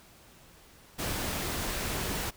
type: noise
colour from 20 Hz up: pink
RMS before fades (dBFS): -33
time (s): 0.98-2.31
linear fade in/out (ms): 20
effects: pink hiss -56 dBFS RMS until 2.36 s

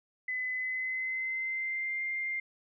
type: tone with pitch glide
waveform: sine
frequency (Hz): 2016 to 2104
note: B6 to C7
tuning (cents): +35 to +9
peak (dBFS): -31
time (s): 0.28-2.4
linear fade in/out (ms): 5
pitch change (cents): +74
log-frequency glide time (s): 0.52-2
effects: none

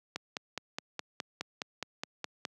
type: click train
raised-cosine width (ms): 0.2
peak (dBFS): -17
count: 12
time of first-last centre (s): 0.16-2.452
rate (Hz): 4.8
effects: high-pass 150 Hz 12 dB/octave

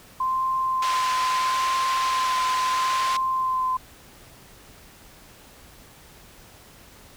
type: tone with vibrato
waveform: sine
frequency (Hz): 1037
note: C6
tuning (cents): -16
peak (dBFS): -21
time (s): 0.2-3.77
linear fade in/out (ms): 5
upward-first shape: sine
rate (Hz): 0.76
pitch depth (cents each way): 17
type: band-pass noise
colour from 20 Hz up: pink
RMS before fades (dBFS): -31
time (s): 0.82-3.17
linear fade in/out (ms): 5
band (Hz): 1200 to 5500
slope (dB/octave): 12
effects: pink hiss -49 dBFS RMS until 7.16 s

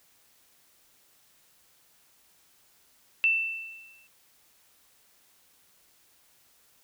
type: tone with exponential decay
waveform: sine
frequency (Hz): 2669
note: E7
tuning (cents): +21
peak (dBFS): -18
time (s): 3.24-4.07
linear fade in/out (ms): 0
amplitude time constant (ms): 180
effects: white hiss -63 dBFS RMS until 6.83 s

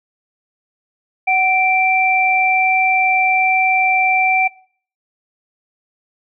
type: tone pair together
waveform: sine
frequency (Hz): 749.8 / 2349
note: F#5 / D7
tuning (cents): +23 / 0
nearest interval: octave + minor sixth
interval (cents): 1977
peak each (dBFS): -15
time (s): 1.27-4.48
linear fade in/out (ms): 10
effects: noise-tail reverb RT60 0.5 s tail -21 dB re dry

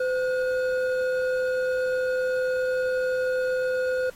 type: tone pair together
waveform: triangle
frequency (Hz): 510.9 / 1445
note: C5 / F#6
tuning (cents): -41 / -41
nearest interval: octave + tritone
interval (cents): 1800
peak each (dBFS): -21 / -30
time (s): 0-4.1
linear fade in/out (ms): 5
effects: pink hiss -52 dBFS RMS until 4.15 s + AAC 48 kbps

